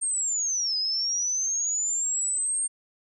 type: linear two-way sweep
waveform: sine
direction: down then up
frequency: 8690 to 4978 to 8690 Hz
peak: -24 dBFS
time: 0.01-2.68 s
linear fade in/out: 20 ms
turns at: 0.77 s
effects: none